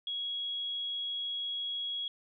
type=tone; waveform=sine; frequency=3322 Hz; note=G#7; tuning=in tune; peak=-33 dBFS; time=0.07-2.08 s; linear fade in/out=2 ms; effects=none